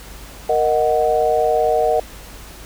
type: chord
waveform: sine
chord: D# minor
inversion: second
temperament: equal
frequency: 466.2 / 622.3 / 740 Hz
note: A#4 / D#5 / F#5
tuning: 0 / 0 / 0 cents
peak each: -18 dBFS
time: 0.49-2 s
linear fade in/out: 5 ms
effects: added 50 Hz sine -38 dBFS peak until 2.65 s + pink hiss -39 dBFS RMS until 2.65 s